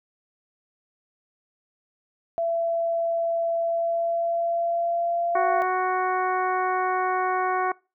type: tone with pitch glide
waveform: sine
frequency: 671 to 687.1 Hz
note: E5 to F5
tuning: +31 to -28 cents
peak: -22 dBFS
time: 2.38-5.62 s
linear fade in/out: 0 ms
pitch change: +41 cents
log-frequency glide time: 3.59-5.31 s
type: harmonic tone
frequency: 370 Hz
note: F#4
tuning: in tune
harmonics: 1 / 2 / 3 / 4 / 5 / 6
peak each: -28 / -25 / -26 / -32 / -37 / -39 dBFS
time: 5.35-7.72 s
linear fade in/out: 5 ms
effects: noise-tail reverb RT60 0.3 s tail -24 dB re dry